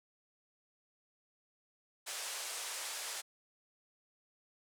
white band-pass noise, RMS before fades -42 dBFS, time 2.06-3.22 s, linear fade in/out 20 ms, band 480 to 10000 Hz, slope 24 dB/octave, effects none

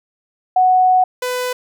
sine / sawtooth tone pair in turn, 740 / 499.8 Hz, F#5 / B4, 0 / +21 cents, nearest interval perfect fifth, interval 679 cents, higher first, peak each -9 / -15 dBFS, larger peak first, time 0.56-1.04 / 1.22-1.53 s, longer first, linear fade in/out 5 ms, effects none

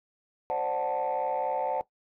sine chord, D dominant seventh, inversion third, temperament equal, 523.3 / 587.3 / 740 / 880 Hz, C5 / D5 / F#5 / A5, 0 / 0 / 0 / 0 cents, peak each -32 / -32 / -30 / -30 dBFS, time 0.5-1.81 s, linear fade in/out 0 ms, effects noise-tail reverb RT60 0.1 s tail -17 dB re dry + tanh soft clip ceiling -21 dBFS

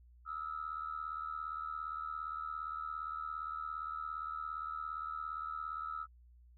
sine tone with amplitude modulation, 1300 Hz, E6, 24 cents flat, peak -34 dBFS, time 0.25-6.07 s, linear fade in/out 50 ms, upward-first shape sine, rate 77.4 Hz, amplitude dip 85%, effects tanh soft clip ceiling -30 dBFS + added 60 Hz sine -58 dBFS peak until 6.57 s

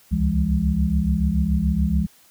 sine tone cluster, 66.5 / 73.5 / 168.4 / 204.5 Hz, C2 / D2 / E3 / G#3, +29 / +2 / +37 / -26 cents, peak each -23 dBFS, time 0.11-2.07 s, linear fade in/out 20 ms, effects white hiss -54 dBFS RMS until 2.3 s

